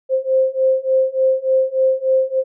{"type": "beating tone pair", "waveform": "sine", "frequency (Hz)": [523.3, 526.7], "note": ["C5", "C5"], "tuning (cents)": [0, 11], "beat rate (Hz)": 3.4, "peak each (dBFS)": [-17, -16], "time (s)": [0.09, 2.44], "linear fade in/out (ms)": 50, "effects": []}